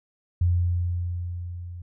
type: tone with level ramp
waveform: sine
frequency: 87.7 Hz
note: F2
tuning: 8 cents sharp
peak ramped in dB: -17 to -35 dBFS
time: 0.41-1.82 s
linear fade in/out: 5 ms
effects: none